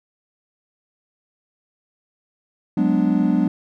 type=chord; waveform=triangle; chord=G# half-diminished seventh; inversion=third; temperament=equal; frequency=185 / 207.7 / 246.9 / 293.7 Hz; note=F#3 / G#3 / B3 / D4; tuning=0 / 0 / 0 / 0 cents; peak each=-19 dBFS; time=2.77-3.48 s; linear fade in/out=5 ms; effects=none